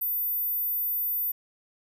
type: tone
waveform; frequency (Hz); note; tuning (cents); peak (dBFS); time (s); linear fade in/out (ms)
sine; 14120; A9; +5; -23; 0.01-1.32; 10
effects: tanh soft clip ceiling -24 dBFS